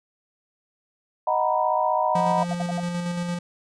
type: chord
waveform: sine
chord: B major seventh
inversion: first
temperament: equal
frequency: 622.3 / 740 / 932.3 / 987.8 Hz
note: D#5 / F#5 / A#5 / B5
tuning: 0 / 0 / 0 / 0 cents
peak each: -25 dBFS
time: 1.27-2.43 s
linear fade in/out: 5 ms
type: tone with tremolo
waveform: square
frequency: 174.61 Hz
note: F3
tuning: in tune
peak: -25 dBFS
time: 2.15-3.39 s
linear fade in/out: 5 ms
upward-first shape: square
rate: 8.8 Hz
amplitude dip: 30%
type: tone bursts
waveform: sine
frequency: 698.5 Hz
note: F5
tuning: in tune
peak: -26 dBFS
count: 5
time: 2.42-2.799 s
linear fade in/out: 2 ms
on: 23 ms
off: 66 ms
effects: resampled to 22050 Hz